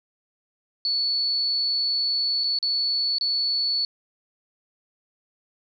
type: tone with dropouts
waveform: sine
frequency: 4435 Hz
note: C#8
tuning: in tune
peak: -21 dBFS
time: 0.85-3.85 s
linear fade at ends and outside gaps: 1 ms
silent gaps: 2.437-2.441 / 2.588-2.627 / 3.184-3.21 s
effects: none